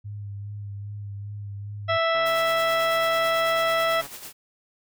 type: tone with vibrato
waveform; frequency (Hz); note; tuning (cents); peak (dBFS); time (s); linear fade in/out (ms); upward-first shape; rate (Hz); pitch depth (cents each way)
sine; 101.9; G#2; -32; -32; 0.04-1.98; 20; sine; 2.5; 26
type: harmonic tone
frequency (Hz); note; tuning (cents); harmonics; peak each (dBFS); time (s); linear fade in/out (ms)
659.3; E5; 0; 1 / 2 / 3 / 4 / 5 / 6 / 8; -23 / -25 / -28 / -36 / -32 / -40 / -41; 1.88-4.02; 20
type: click train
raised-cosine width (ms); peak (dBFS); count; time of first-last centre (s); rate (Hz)
0.5; -26; 271; 2.15-4.065; 141
type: noise with tremolo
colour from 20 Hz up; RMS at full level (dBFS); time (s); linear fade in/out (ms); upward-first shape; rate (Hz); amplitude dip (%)
white; -38; 2.25-4.33; 20; sine; 9.1; 55
effects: none